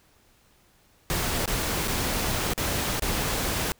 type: noise with dropouts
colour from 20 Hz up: pink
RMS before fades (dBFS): -27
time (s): 1.1-3.72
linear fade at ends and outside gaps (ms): 0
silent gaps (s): 1.457-1.477 / 1.875-1.88 / 2.535-2.578 / 2.996-3.022
effects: pink hiss -61 dBFS RMS until 3.79 s